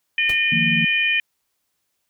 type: harmonic tone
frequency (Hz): 609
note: D#5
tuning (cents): -37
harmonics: 3 / 4 / 5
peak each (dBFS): -23 / -18 / -25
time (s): 0.18-1.2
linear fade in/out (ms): 2
type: noise with exponential decay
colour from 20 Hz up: pink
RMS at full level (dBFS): -28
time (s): 0.29-0.4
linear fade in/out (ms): 5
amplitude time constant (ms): 23
type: chord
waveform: sine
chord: Eb suspended second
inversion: none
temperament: equal with one note detuned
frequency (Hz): 155.56 / 174.61 / 230.3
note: Eb3 / F3 / Bb3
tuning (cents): 0 / 0 / -21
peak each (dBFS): -26 / -25 / -24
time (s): 0.52-0.85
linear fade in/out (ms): 5
effects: white hiss -73 dBFS RMS until 2.09 s